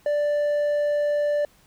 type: tone with hard clipping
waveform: sine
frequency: 587.3 Hz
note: D5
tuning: in tune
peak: -21 dBFS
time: 0.06-1.45 s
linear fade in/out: 2 ms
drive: 3 dB
effects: pink hiss -58 dBFS RMS until 1.66 s